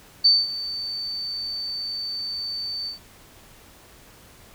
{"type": "tone with ADSR envelope", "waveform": "sine", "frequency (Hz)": 4551, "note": "C#8", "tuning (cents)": 45, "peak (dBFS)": -11, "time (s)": [0.24, 2.99], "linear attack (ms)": 15, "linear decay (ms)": 210, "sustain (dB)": -16, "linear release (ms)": 120, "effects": ["pink hiss -50 dBFS RMS until 4.54 s"]}